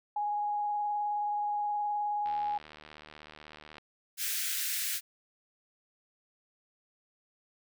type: tone with vibrato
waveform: sine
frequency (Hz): 830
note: G#5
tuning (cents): -1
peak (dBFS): -29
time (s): 0.16-2.58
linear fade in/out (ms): 5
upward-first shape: sine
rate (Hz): 19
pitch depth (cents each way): 13
type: click train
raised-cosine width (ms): 0.3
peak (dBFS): -32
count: 117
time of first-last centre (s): 2.26-3.782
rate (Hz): 76.2
type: high-pass noise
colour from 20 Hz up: white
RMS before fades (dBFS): -33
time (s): 4.17-5.01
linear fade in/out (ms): 50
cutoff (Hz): 1500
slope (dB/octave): 48
effects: none